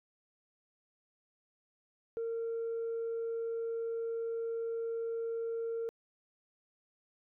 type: tone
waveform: sine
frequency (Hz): 458.7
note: A#4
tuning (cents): -28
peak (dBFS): -32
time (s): 2.17-5.89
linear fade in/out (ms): 0
effects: tanh soft clip ceiling -31 dBFS